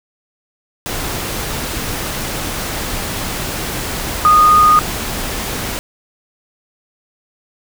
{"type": "tone in noise", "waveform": "sine", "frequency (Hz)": 1232, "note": "D#6", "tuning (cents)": -17, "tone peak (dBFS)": -6, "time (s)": [4.25, 4.79], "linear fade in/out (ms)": 0, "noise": "pink", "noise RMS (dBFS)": -22, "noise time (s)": [0.86, 5.79], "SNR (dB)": 13, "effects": []}